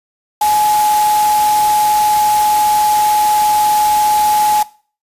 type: tone in noise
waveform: sine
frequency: 844 Hz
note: G#5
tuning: 28 cents sharp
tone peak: -10 dBFS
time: 0.41-4.63 s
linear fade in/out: 5 ms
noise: white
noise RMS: -22 dBFS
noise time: 0.41-4.63 s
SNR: +9 dB
effects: noise-tail reverb RT60 0.4 s tail -19 dB re dry + resampled to 32000 Hz